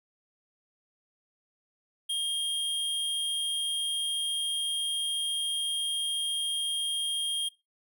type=tone; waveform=square; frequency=3227 Hz; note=G7; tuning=50 cents sharp; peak=-28 dBFS; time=2.09-7.49 s; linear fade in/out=10 ms; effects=noise-tail reverb RT60 0.2 s tail -17 dB re dry